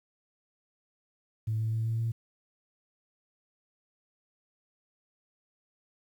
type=tone with pitch steps; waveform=sine; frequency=109.9 / 111.05 / 112.21 / 113.38 / 114.57 Hz; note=A2 / A2 / A2 / A#2 / A#2; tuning=-2 / +16 / +34 / -48 / -30 cents; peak=-26 dBFS; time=1.47-2.12 s; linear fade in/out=10 ms; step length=130 ms; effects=tanh soft clip ceiling -23 dBFS + 10-bit